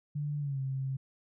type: tone with pitch glide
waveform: sine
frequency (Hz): 146.83 to 133.87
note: D3 to C3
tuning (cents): 0 to +40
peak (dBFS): -31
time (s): 0.15-0.97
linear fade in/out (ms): 10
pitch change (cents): -160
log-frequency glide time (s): 0.39-0.6
effects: none